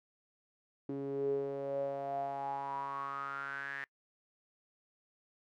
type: tone with band-pass filter sweep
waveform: sawtooth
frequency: 138.59 Hz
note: C#3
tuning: in tune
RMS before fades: -38 dBFS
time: 0.89-3.84 s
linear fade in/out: 0 ms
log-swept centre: 330 to 1800 Hz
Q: 9.9
effects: noise-tail reverb RT60 0.1 s tail -25 dB re dry